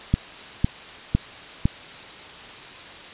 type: click train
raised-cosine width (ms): 5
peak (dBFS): -5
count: 4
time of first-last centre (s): 0.14-1.655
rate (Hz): 1.98
effects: white hiss -40 dBFS RMS until 3.13 s + resampled to 8000 Hz